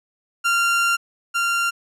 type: tone pair in turn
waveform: 30% pulse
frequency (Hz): 1386 / 1386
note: F6 / F6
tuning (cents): -14 / -14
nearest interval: unison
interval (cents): 0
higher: neither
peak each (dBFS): -14 / -16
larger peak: first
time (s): 0.44-0.97 / 1.34-1.71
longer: first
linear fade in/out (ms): 20
effects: low-pass 11000 Hz 12 dB/octave